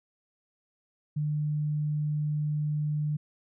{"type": "tone", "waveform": "sine", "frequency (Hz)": 150, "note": "D3", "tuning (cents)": 37, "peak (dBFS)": -26, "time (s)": [1.16, 3.17], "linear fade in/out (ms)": 10, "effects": []}